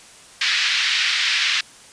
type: band-pass noise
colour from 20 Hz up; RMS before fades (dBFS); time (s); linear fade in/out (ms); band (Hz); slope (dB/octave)
pink; -20; 0.41-1.61; 5; 1800 to 4800; 24
effects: white hiss -45 dBFS RMS until 1.92 s + resampled to 22050 Hz